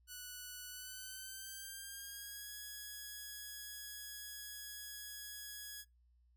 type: tone with pitch glide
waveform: 5% pulse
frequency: 1480 to 1670.9 Hz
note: F#6 to G#6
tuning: 0 to +10 cents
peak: -36 dBFS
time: 0.07-5.85 s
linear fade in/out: 50 ms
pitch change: +210 cents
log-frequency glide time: 0.69-2.52 s
effects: noise-tail reverb RT60 0.2 s tail -23 dB re dry + added 60 Hz sine -67 dBFS peak until 6.36 s